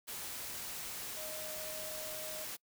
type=tone in noise; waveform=sine; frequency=622.3 Hz; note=D#5; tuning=in tune; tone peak=-46 dBFS; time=1.16-2.45 s; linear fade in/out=20 ms; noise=white; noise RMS=-43 dBFS; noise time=0.07-2.57 s; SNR=-6 dB; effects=noise-tail reverb RT60 0.1 s tail -25 dB re dry